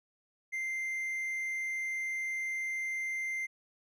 triangle tone, 2089 Hz, C7, 3 cents flat, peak -31 dBFS, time 0.52-3.47 s, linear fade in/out 20 ms, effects none

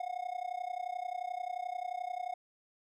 triangle tone with amplitude modulation, 724 Hz, F#5, 38 cents flat, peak -30 dBFS, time 0-2.34 s, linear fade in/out 5 ms, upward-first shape sine, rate 31.4 Hz, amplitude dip 90%, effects none

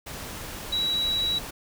sine tone in noise, 3896 Hz, B7, 24 cents flat, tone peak -23 dBFS, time 0.72-1.39 s, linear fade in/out 10 ms, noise pink, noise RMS -37 dBFS, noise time 0.06-1.51 s, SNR +11 dB, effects none

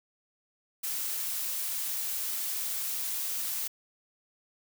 blue noise, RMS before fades -33 dBFS, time 0.83-3.68 s, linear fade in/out 10 ms, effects none

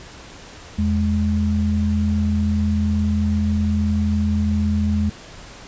sine tone pair together, 83.17 / 209.1 Hz, E2 / G#3, +16 / +12 cents, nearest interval octave + major third, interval 1596 cents, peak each -19 dBFS, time 0.78-5.1 s, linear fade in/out 10 ms, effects pink hiss -40 dBFS RMS until 5.67 s + resampled to 16000 Hz

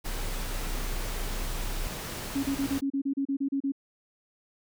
pink noise, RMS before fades -37 dBFS, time 0.04-2.81 s, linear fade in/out 20 ms
sine tone, 31.35 Hz, B0, 27 cents sharp, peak -30 dBFS, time 0.06-1.87 s, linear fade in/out 0 ms
sine tone bursts, 275.4 Hz, C#4, 11 cents flat, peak -25 dBFS, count 12, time 2.35-3.721 s, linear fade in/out 10 ms, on 84 ms, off 33 ms
effects none

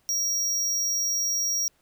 square tone, 5660 Hz, F8, 22 cents sharp, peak -24 dBFS, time 0.09-1.68 s, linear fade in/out 0 ms, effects pink hiss -66 dBFS RMS until 1.81 s

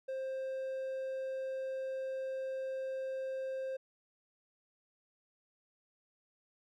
triangle tone, 528 Hz, C5, 16 cents sharp, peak -34 dBFS, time 0.08-3.77 s, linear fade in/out 10 ms, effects none

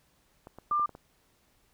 clicks, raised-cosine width 1 ms, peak -31 dBFS, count 6, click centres 0.471 / 0.586 / 0.712 / 0.796 / 0.893 / 0.951 s
sine tone, 1193 Hz, D6, 27 cents sharp, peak -24 dBFS, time 0.71-0.86 s, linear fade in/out 5 ms
effects pink hiss -68 dBFS RMS until 1.73 s

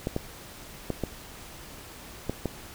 clicks, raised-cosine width 2 ms, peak -14 dBFS, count 6, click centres 0.071 / 0.164 / 0.903 / 1.037 / 2.296 / 2.457 s, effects pink hiss -45 dBFS RMS until 2.74 s

